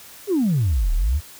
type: exponential two-way sweep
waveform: sine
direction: down then up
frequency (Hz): 435.4 to 34.65 to 85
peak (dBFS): -15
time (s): 0.27-1.21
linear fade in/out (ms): 50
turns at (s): 0.93
effects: tanh soft clip ceiling -13 dBFS + white hiss -43 dBFS RMS until 1.39 s